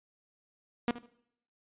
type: tone with echo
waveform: sawtooth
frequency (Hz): 238.7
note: A#3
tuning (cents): +41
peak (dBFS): -22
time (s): 0.88-0.91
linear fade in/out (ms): 0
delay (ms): 75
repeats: 2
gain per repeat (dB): -15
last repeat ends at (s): 1.06
effects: noise-tail reverb RT60 0.7 s tail -20 dB re dry + resampled to 8000 Hz